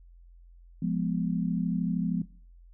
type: chord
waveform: sine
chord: F diminished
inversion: none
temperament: equal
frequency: 174.61 / 207.7 / 246.9 Hz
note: F3 / Ab3 / Cb4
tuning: 0 / 0 / 0 cents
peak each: -28 / -31 / -32 dBFS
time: 0.82-2.22 s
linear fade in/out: 5 ms
effects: noise-tail reverb RT60 0.4 s tail -17 dB re dry + added 43 Hz sine -50 dBFS peak until 2.73 s